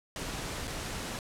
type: noise with dropouts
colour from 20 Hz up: pink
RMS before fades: -37 dBFS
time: 0.16-1.19 s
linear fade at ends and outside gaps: 1 ms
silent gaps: 0.673-0.677 s
effects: low-pass 10000 Hz 12 dB/octave